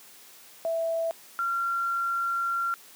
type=tone pair in turn; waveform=sine; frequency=659.3 / 1375 Hz; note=E5 / F6; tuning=0 / -27 cents; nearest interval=octave + minor second; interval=1273 cents; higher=second; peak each=-25 dBFS; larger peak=neither; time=0.65-1.11 / 1.39-2.74 s; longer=second; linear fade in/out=0 ms; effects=white hiss -51 dBFS RMS until 2.95 s + high-pass 200 Hz 12 dB/octave